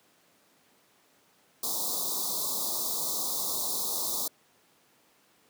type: band-stop noise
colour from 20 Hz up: white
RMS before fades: -31 dBFS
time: 1.63-4.28 s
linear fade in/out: 5 ms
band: 1200 to 3600 Hz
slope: 96 dB/octave
effects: pink hiss -64 dBFS RMS until 5.49 s + high-pass 200 Hz 12 dB/octave